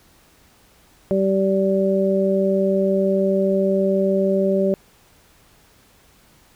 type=harmonic tone; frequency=193.5 Hz; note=G3; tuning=22 cents flat; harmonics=1 / 2 / 3; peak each=-20 / -20 / -20 dBFS; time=1.11-4.74 s; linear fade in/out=0 ms; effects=pink hiss -54 dBFS RMS until 6.55 s